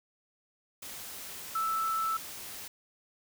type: tone in noise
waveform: sine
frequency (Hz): 1318.5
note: E6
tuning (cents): 0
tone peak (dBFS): -28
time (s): 1.55-2.17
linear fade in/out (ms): 5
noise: white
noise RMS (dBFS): -43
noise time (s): 0.82-2.68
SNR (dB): +12
effects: none